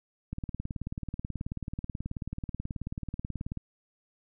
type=click train; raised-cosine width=5 ms; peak=-22 dBFS; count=61; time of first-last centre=0.33-3.573 s; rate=18.5 Hz; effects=none